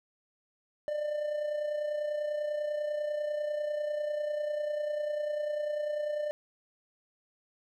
triangle tone with amplitude modulation, 597 Hz, D5, 28 cents sharp, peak -26 dBFS, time 0.88-6.31 s, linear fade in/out 0 ms, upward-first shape sine, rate 30.1 Hz, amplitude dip 50%, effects none

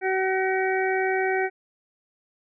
harmonic tone, 378.6 Hz, F#4, 40 cents sharp, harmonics 1 / 2 / 4 / 5 / 6, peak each -24 / -27 / -30 / -31 / -32 dBFS, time 0.01-1.5 s, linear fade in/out 50 ms, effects none

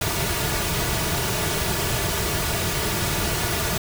pink noise with comb filter, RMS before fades -24 dBFS, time 0.01-3.78 s, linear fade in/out 5 ms, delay 3.8 ms, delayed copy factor -0.6, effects none

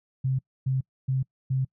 sine tone bursts, 131.8 Hz, C3, 13 cents sharp, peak -22 dBFS, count 4, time 0.24-1.65 s, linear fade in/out 10 ms, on 150 ms, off 270 ms, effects noise-tail reverb RT60 0.1 s tail -25 dB re dry

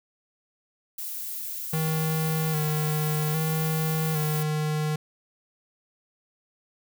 violet noise, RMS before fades -34 dBFS, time 0.98-4.43 s, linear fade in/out 5 ms
square tone with vibrato, 155.56 Hz, D#3, in tune, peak -25 dBFS, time 1.73-4.96 s, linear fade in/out 5 ms, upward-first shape square, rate 0.62 Hz, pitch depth 30 cents each way
effects none

